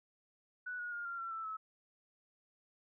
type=tone with pitch steps; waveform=sine; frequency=1480 / 1447.9 / 1416.4 / 1385.7 / 1355.6 / 1326.2 / 1297.4 Hz; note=F#6 / F#6 / F6 / F6 / E6 / E6 / E6; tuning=0 / -38 / +24 / -14 / +48 / +10 / -28 cents; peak=-39 dBFS; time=0.66-1.57 s; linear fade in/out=10 ms; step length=130 ms; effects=none